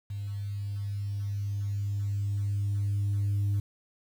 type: tone with level ramp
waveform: sine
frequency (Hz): 101.1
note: G#2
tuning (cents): -46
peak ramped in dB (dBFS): -32 to -22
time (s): 0.1-3.6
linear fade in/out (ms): 5
effects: tanh soft clip ceiling -23 dBFS + 9-bit